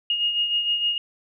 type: beating tone pair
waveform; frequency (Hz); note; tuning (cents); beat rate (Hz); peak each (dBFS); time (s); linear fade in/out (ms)
sine; 2856 / 2862.5; F7 / F7; +38 / +42; 6.5; -21 / -30; 0.1-0.98; 2
effects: none